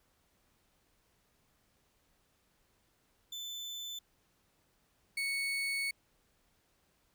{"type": "tone pair in turn", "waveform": "35% pulse", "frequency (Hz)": [3520, 2217], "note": ["A7", "C#7"], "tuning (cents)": [0, 0], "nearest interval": "minor sixth", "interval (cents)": 800, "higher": "first", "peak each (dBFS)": [-38, -31], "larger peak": "second", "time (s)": [[3.32, 3.99], [5.17, 5.91]], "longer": "second", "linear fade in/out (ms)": 5, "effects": ["pink hiss -73 dBFS RMS until 7.14 s"]}